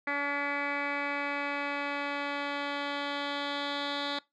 10% pulse tone with low-pass filter sweep, 285.3 Hz, C#4, 50 cents sharp, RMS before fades -33 dBFS, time 0.07-4.19 s, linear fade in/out 5 ms, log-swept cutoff 2100 to 3600 Hz, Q 5.3, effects noise-tail reverb RT60 0.2 s tail -22 dB re dry

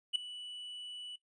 triangle tone with ADSR envelope, 2960 Hz, F#7, in tune, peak -24 dBFS, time 0.13-1.16 s, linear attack 26 ms, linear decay 4 ms, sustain -17 dB, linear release 6 ms, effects noise-tail reverb RT60 0.1 s tail -17 dB re dry + resampled to 24000 Hz

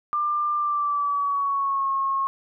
sine tone with pitch glide, 1192 to 1086.8 Hz, D6 to C#6, +25 to -35 cents, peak -21 dBFS, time 0.13-2.27 s, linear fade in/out 0 ms, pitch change -160 cents, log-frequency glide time 0.55-1.89 s, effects none

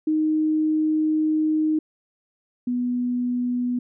sine tone pair in turn, 310.6 / 246 Hz, D#4 / B3, -3 / -7 cents, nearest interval major third, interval 404 cents, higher first, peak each -18 / -21 dBFS, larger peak first, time 0.07-1.79 / 2.67-3.79 s, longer first, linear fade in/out 5 ms, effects none

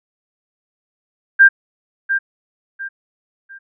sine tone with echo, 1589 Hz, G6, 23 cents sharp, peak -4 dBFS, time 1.39-1.49 s, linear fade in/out 20 ms, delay 700 ms, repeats 3, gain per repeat -10 dB, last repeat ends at 3.59 s, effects none

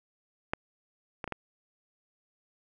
clicks, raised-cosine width 0.5 ms, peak -13 / -20 / -21 / -18 dBFS, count 4, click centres 0.535 / 1.242 / 1.277 / 1.323 s, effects none

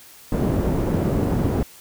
white low-pass noise, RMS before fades -21 dBFS, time 0.32-1.63 s, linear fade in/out 2 ms, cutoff 310 Hz, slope 12 dB/octave, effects white hiss -46 dBFS RMS until 1.8 s

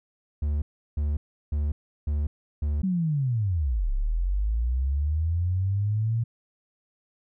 triangle tone bursts, 73.7 Hz, D2, 7 cents sharp, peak -21 dBFS, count 5, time 0.42-2.82 s, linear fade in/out 5 ms, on 200 ms, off 350 ms
sine linear two-way sweep, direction down then up, 194.8 to 32.41 to 117.1 Hz, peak -22 dBFS, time 2.83-6.24 s, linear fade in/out 10 ms, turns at 3.91 s
effects none

